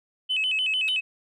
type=tone with vibrato; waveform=sine; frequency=2794 Hz; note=F7; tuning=in tune; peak=-21 dBFS; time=0.29-1.01 s; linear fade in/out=20 ms; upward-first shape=square; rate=6.7 Hz; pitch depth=140 cents each way
type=tone with exponential decay; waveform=triangle; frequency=3733 Hz; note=A#7; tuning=2 cents sharp; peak=-25 dBFS; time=0.88-1.01 s; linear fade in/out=0 ms; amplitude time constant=27 ms
effects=tanh soft clip ceiling -18 dBFS